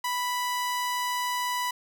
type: tone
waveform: sawtooth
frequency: 987.8 Hz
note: B5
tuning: in tune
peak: -23 dBFS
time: 0.04-1.71 s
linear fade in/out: 5 ms
effects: none